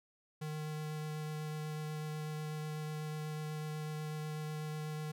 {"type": "tone with vibrato", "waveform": "square", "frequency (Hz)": 153.4, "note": "D#3", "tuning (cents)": -24, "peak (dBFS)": -39, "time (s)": [0.41, 5.12], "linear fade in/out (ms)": 10, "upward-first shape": "sine", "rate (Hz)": 8.1, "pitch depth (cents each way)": 9, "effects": []}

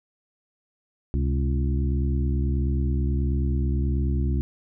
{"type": "harmonic tone with a mistuned harmonic", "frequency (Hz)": 69.3, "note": "C#2", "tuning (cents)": 0, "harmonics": [1, 2, 3, 4, 5], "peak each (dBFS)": [-22, -28, -32, -34, -36], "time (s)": [1.14, 4.41], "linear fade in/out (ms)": 0, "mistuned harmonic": 2, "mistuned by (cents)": -100, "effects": []}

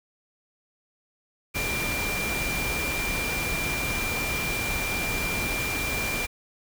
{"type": "tone in noise", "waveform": "sine", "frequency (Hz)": 2377, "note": "D7", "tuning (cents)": 20, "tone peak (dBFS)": -29, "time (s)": [1.54, 6.27], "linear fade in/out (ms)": 20, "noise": "pink", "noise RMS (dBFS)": -30, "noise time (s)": [1.54, 6.27], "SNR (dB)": -2, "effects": []}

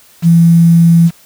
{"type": "tone with quantisation", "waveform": "sine", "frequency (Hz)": 168, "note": "E3", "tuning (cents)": 33, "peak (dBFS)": -3, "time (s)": [0.22, 1.11], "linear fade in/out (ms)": 50, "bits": 5, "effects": ["white hiss -44 dBFS RMS until 1.25 s"]}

